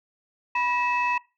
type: tone cluster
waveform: sine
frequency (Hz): 981 / 1911 / 2611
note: B5 / A#6 / E7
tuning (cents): -12 / +43 / -17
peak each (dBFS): -23 / -31 / -26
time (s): 0.55-1.18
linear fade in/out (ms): 5
effects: noise-tail reverb RT60 0.3 s tail -22 dB re dry + tanh soft clip ceiling -15 dBFS